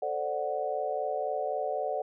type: chord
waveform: sine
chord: D dominant seventh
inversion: second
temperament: equal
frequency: 440 / 523.3 / 587.3 / 740 Hz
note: A4 / C5 / D5 / F#5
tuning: 0 / 0 / 0 / 0 cents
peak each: -36 / -36 / -33 / -33 dBFS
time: 0.02-2.02 s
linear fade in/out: 5 ms
effects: none